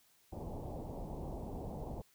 pink low-pass noise, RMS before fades -43 dBFS, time 0.32-2.02 s, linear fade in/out 10 ms, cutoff 890 Hz, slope 48 dB/octave, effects white hiss -69 dBFS RMS until 2.14 s

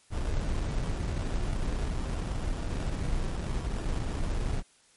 brown noise with sample-and-hold, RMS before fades -30 dBFS, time 0.1-4.63 s, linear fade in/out 50 ms, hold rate 2100 Hz, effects white hiss -62 dBFS RMS until 4.96 s + MP3 48 kbps

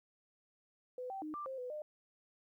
sine tone with pitch steps, 502 / 775 / 306.9 / 1182 / 529 / 498.8 / 605 Hz, B4 / G5 / D#4 / D6 / C5 / B4 / D#5, +28 / -20 / -24 / +11 / +19 / +17 / -49 cents, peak -40 dBFS, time 0.98-1.82 s, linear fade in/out 2 ms, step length 120 ms, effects 13-bit

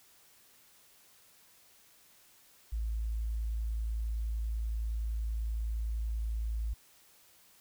sine tone, 55.3 Hz, A1, 9 cents sharp, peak -31 dBFS, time 2.72-6.74 s, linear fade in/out 10 ms, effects white hiss -62 dBFS RMS until 7.6 s

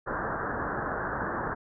white low-pass noise, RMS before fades -32 dBFS, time 0.06-1.55 s, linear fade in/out 20 ms, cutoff 1700 Hz, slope 96 dB/octave, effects none

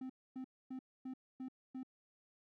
triangle tone bursts, 259.5 Hz, C4, 14 cents flat, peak -40 dBFS, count 6, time 0.01-1.832 s, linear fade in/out 5 ms, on 87 ms, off 260 ms, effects none

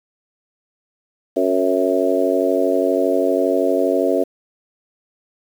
harmonic tone with a mistuned harmonic, 92.5 Hz, F#2, in tune, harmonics 3 / 4 / 5 / 6 / 7, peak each -21 / -21 / -21 / -21 / -21 dBFS, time 1.36-4.24 s, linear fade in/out 10 ms, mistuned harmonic 7, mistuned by +25 cents, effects 7-bit

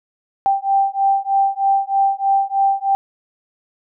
sine beating tone pair, 784 / 787.2 Hz, G5 / G5, 0 / +7 cents, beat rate 3.2 Hz, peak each -17 dBFS, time 0.46-2.95 s, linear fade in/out 0 ms, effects none

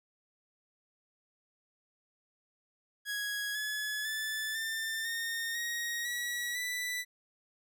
sawtooth tone with pitch steps, 1662 / 1703.8 / 1746.6 / 1790.6 / 1835.6 / 1881.8 / 1929.1 / 1977.6 Hz, G#6 / G#6 / A6 / A6 / A#6 / A#6 / B6 / B6, +1 / +44 / -13 / +30 / -27 / +16 / -41 / +2 cents, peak -30 dBFS, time 3.05-7.05 s, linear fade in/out 50 ms, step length 500 ms, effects none

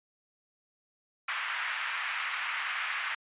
white band-pass noise, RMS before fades -34 dBFS, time 1.28-3.15 s, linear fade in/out 5 ms, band 1100 to 2500 Hz, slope 24 dB/octave, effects resampled to 8000 Hz

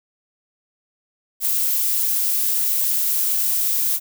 violet noise, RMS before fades -20 dBFS, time 1.4-4 s, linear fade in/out 50 ms, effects none

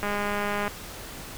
click train, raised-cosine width 0.5 ms, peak -14 dBFS, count 134, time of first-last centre 0.03-0.679 s, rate 205 Hz, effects pink hiss -40 dBFS RMS until 1.37 s

